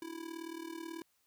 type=tone with amplitude modulation; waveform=square; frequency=329.6 Hz; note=E4; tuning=in tune; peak=-39 dBFS; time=0.02-1.02 s; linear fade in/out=2 ms; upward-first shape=sine; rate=38.3 Hz; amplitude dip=80%; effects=white hiss -75 dBFS RMS until 1.26 s